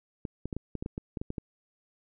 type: clicks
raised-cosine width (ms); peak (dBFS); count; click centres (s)
3; -21; 12; 0.252 / 0.456 / 0.528 / 0.566 / 0.753 / 0.825 / 0.861 / 0.979 / 1.172 / 1.215 / 1.304 / 1.382
effects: none